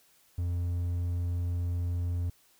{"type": "tone", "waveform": "triangle", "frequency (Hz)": 87.31, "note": "F2", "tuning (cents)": 0, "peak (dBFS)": -26, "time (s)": [0.38, 2.3], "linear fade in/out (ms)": 5, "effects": ["white hiss -64 dBFS RMS until 2.59 s"]}